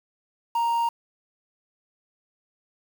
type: tone with quantisation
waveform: triangle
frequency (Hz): 932.3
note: A#5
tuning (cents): 0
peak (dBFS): -19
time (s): 0.55-0.89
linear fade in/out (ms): 5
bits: 7
effects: none